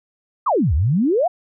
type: exponential two-way sweep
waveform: sine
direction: down then up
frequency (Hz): 1300 to 67.2 to 758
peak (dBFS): -14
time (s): 0.46-1.28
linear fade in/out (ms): 10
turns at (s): 0.74
effects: none